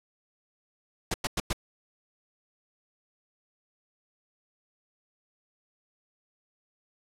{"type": "noise bursts", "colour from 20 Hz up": "pink", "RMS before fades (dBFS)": -28, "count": 4, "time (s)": [1.11, 1.531], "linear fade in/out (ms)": 5, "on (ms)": 31, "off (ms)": 99, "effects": ["low-pass 10000 Hz 12 dB/octave"]}